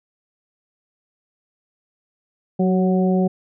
harmonic tone with a mistuned harmonic, 185 Hz, F#3, in tune, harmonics 1 / 2 / 3 / 4, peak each -16 / -22 / -26 / -28 dBFS, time 2.59-3.28 s, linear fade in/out 10 ms, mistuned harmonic 2, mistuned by +26 cents, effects none

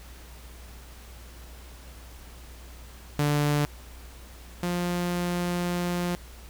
sawtooth tone pair in turn, 146.83 / 176.08 Hz, D3 / F3, 0 / +14 cents, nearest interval minor third, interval 314 cents, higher second, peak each -18 / -22 dBFS, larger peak first, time 3.19-3.65 / 4.63-6.15 s, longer second, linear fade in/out 0 ms, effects added 60 Hz sine -44 dBFS peak until 6.49 s + pink hiss -50 dBFS RMS until 6.49 s

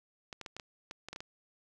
clicks, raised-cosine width 0.2 ms, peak -25 dBFS, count 10, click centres 0.328 / 0.413 / 0.462 / 0.566 / 0.598 / 0.911 / 1.086 / 1.13 / 1.161 / 1.205 s, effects none

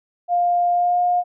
sine tone with pitch glide, 703 to 712 Hz, F5 to F5, +11 to +33 cents, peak -15 dBFS, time 0.28-1.24 s, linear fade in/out 50 ms, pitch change +22 cents, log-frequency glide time 0.71-1 s, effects none

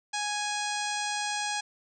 harmonic tone, 830.6 Hz, G#5, in tune, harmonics 1 / 2 / 3 / 4 / 5 / 6 / 7 / 8 / 9 / 10, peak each -33 / -36 / -38 / -39 / -40 / -41 / -41 / -42 / -43 / -43 dBFS, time 0.13-1.61 s, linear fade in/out 10 ms, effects none

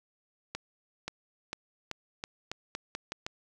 accelerating click train, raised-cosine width 0.2 ms, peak -18 dBFS, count 10, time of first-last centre 0.55-3.265 s, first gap 530 ms, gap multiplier 0.85, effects none

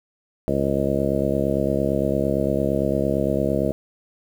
harmonic tone, 68.8 Hz, C#2, 12 cents flat, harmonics 1 / 2 / 3 / 4 / 5 / 6 / 7 / 8 / 9, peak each -31 / -28 / -26 / -28 / -27 / -32 / -27 / -28 / -26 dBFS, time 0.48-3.72 s, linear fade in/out 0 ms, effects 8-bit

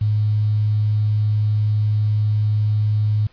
sine tone with quantisation, 106 Hz, G#2, 36 cents sharp, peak -15 dBFS, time 0.01-3.27 s, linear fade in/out 5 ms, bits 7, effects pink hiss -55 dBFS RMS until 3.32 s + resampled to 11025 Hz

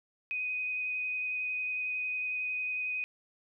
sine tone with vibrato, 2500 Hz, D#7, 8 cents sharp, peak -31 dBFS, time 0.31-3.04 s, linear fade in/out 0 ms, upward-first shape sine, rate 11 Hz, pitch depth 11 cents each way, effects none

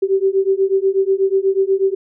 sine beating tone pair, 382.9 / 391.1 Hz, G4 / G4, -41 / -4 cents, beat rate 8.2 Hz, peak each -16 dBFS, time 0.02-1.95 s, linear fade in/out 10 ms, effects none

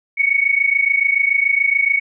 sine tone pair together, 2213 / 2240 Hz, C#7 / C#7, -3 / +18 cents, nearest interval unison, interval 21 cents, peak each -16 dBFS, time 0.17-2 s, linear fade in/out 20 ms, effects none

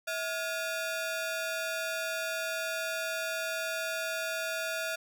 sawtooth ring-modulated tone, 1035 Hz, C6, 19 cents flat, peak -25 dBFS, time 0.07-4.96 s, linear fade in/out 10 ms, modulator 388 Hz, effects none

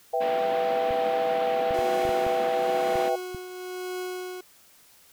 sine chord, E minor, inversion second, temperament equal, 493.9 / 659.3 / 784 Hz, B4 / E5 / G5, 0 / 0 / 0 cents, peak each -27 dBFS, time 0.13-3.16 s, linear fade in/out 10 ms
pink band-pass noise, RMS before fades -36 dBFS, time 0.2-3.1 s, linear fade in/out 20 ms, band 210 to 3400 Hz, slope 24 dB/octave
clicks, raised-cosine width 5 ms, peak -26 dBFS, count 8, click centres 0.908 / 1.708 / 1.79 / 2.052 / 2.092 / 2.266 / 2.956 / 3.347 s
40% pulse tone with tremolo, 365.6 Hz, F#4, 21 cents flat, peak -29 dBFS, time 1.74-4.41 s, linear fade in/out 5 ms, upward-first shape triangle, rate 1 Hz, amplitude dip 60%
effects white hiss -56 dBFS RMS until 5.12 s

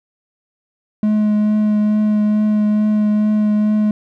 triangle tone with vibrato, 211.6 Hz, G#3, 33 cents sharp, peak -10 dBFS, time 1.03-3.91 s, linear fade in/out 2 ms, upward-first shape triangle, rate 2.3 Hz, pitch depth 13 cents each way, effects none

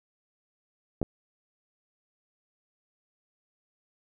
clicks, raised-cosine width 2 ms, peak -16 dBFS, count 2, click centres 1.016 / 1.029 s, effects none

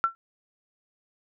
sine tone with exponential decay, 1351 Hz, E6, 42 cents sharp, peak -15 dBFS, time 0.04-0.15 s, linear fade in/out 0 ms, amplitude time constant 22 ms, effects none

